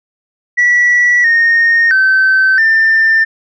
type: tone with pitch steps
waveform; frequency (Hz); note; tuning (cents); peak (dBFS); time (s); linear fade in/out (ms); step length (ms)
sine; 1947 / 1847 / 1540 / 1791; B6 / A#6 / G6 / A6; -25 / -16 / -31 / +30; -5; 0.57-3.25; 20; 670
effects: tanh soft clip ceiling -4 dBFS